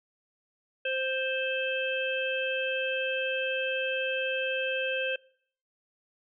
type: harmonic tone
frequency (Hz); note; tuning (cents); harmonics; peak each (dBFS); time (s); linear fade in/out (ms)
524; C5; +2; 1 / 3 / 5 / 6; -31 / -34 / -32 / -38; 0.85-5.16; 5
effects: noise-tail reverb RT60 0.6 s tail -23 dB re dry